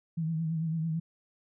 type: tone with vibrato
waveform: sine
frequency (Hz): 161.6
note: E3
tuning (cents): -34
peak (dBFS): -28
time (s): 0.17-1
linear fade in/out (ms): 10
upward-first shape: triangle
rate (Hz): 9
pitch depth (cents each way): 63
effects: none